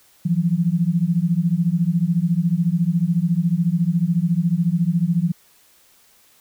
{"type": "beating tone pair", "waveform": "sine", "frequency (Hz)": [164.3, 178.3], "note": ["E3", "F3"], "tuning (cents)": [-5, 36], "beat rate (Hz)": 14, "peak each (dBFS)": [-19, -19], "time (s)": [0.25, 5.32], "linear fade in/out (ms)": 10, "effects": ["white hiss -55 dBFS RMS until 6.4 s"]}